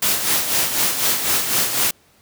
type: noise with tremolo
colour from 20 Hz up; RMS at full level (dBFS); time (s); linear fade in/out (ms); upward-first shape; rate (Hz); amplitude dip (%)
white; -17; 0.02-1.91; 5; sine; 4; 55
effects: pink hiss -55 dBFS RMS until 2.21 s + high-pass 80 Hz 12 dB/octave